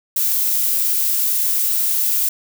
violet noise, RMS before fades -18 dBFS, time 0.16-2.29 s, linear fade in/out 5 ms, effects none

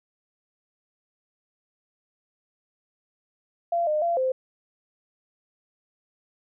sine tone with pitch steps, 685 / 609 / 684 / 519 Hz, F5 / D#5 / F5 / C5, -34 / -37 / -36 / -14 cents, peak -21 dBFS, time 3.72-4.32 s, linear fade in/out 5 ms, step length 150 ms, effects none

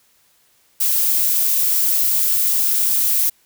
violet noise, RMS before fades -17 dBFS, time 0.8-3.3 s, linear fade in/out 10 ms, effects white hiss -58 dBFS RMS until 3.45 s

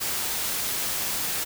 white noise, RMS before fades -28 dBFS, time 0-1.45 s, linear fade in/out 20 ms, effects none

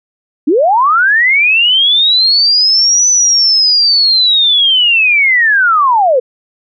sine linear two-way sweep, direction up then down, 261.6 to 6040 to 471.6 Hz, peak -6 dBFS, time 0.47-6.2 s, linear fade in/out 10 ms, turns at 3.09 s, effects none

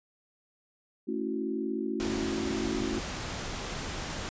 sine chord, F# minor seventh, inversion first, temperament equal with one note detuned, 220 / 275.4 / 329.6 / 370 Hz, A3 / C#4 / E4 / F#4, 0 / -11 / 0 / 0 cents, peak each -35 dBFS, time 1.07-3 s, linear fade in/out 20 ms
pink noise, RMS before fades -36 dBFS, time 2-4.29 s, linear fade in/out 0 ms
effects resampled to 16000 Hz

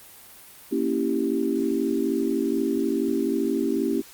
sine chord, A# diminished seventh, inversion none, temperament equal, 233.1 / 277.2 / 329.6 / 392 Hz, A#3 / C#4 / E4 / G4, 0 / 0 / 0 / 0 cents, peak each -28 / -26 / -27 / -27 dBFS, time 0.71-4.02 s, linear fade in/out 20 ms, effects white hiss -47 dBFS RMS until 4.13 s + Opus 32 kbps

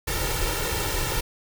pink noise with comb filter, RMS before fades -26 dBFS, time 0.07-1.21 s, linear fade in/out 10 ms, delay 2.2 ms, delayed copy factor +0.8, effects none

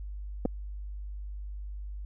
clicks, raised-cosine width 2 ms, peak -15 dBFS, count 2, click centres 0.453 / 0.457 s, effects added 50 Hz sine -36 dBFS peak until 2.05 s

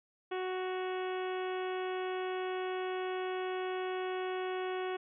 harmonic tone with a mistuned harmonic, 370.7 Hz, F#4, 3 cents sharp, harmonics 1 / 2 / 3 / 4 / 5 / 6 / 7 / 8 / 9, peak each -35 / -41 / -45 / -47 / -49 / -51 / -52 / -53 / -54 dBFS, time 0.31-4.97 s, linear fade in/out 10 ms, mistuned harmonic 8, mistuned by -36 cents, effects none

